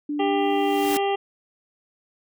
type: tone with pitch glide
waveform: sine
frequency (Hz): 293.7 to 295.6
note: D4 to D4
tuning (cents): 0 to +11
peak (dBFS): -24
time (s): 0.09-0.97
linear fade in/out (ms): 5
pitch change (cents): +11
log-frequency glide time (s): 0.21-0.52
type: harmonic tone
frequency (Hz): 397.1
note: G4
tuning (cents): +22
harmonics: 1 / 2 / 3 / 5 / 6 / 7 / 8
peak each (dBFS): -23 / -24 / -36 / -36 / -44 / -34 / -37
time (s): 0.19-1.16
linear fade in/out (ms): 10
type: noise with exponential growth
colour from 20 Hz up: white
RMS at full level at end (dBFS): -28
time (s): 0.37-0.97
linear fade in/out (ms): 0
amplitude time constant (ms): 130
effects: none